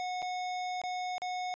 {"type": "tone with dropouts", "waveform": "square", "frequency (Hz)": 730, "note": "F#5", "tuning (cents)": -24, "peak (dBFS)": -34, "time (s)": [0, 1.54], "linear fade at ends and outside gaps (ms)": 0, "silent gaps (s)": [[0.22, 0.226], [0.816, 0.837], [1.181, 1.219]], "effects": ["resampled to 16000 Hz"]}